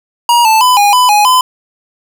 square tone with pitch steps, 951 / 880 / 1003 / 818 / 1000 / 833 / 1015 Hz, A#5 / A5 / B5 / G#5 / B5 / G#5 / B5, +34 / 0 / +26 / -26 / +21 / +5 / +47 cents, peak -6 dBFS, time 0.29-1.41 s, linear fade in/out 2 ms, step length 160 ms, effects 7-bit

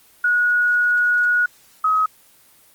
sine tone pair in turn, 1455 / 1270.4 Hz, F#6 / D#6, -29 / +36 cents, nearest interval major second, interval 235 cents, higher first, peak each -14 dBFS, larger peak neither, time 0.24-1.46 / 1.84-2.06 s, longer first, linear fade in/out 5 ms, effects white hiss -52 dBFS RMS until 2.74 s + Opus 24 kbps

